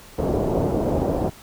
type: low-pass noise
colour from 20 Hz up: white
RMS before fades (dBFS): -22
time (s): 0.18-1.3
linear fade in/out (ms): 10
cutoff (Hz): 630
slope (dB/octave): 24
effects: pink hiss -45 dBFS RMS until 1.42 s